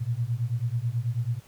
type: beating tone pair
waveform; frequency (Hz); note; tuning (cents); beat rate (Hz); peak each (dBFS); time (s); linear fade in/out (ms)
sine; 114 / 123.2; A#2 / B2; -38 / -4; 9.2; -28; 0-1.4; 20
effects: pink hiss -56 dBFS RMS until 1.47 s